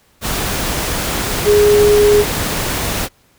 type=tone in noise; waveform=sine; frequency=415.3 Hz; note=G#4; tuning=in tune; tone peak=-7 dBFS; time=1.44-2.25 s; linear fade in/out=50 ms; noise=pink; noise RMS=-19 dBFS; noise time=0.21-3.09 s; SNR=+9 dB; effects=pink hiss -54 dBFS RMS until 3.38 s